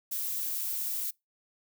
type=noise; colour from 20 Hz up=violet; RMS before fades=-33 dBFS; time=0.11-1.11 s; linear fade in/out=10 ms; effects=noise-tail reverb RT60 0.2 s tail -25 dB re dry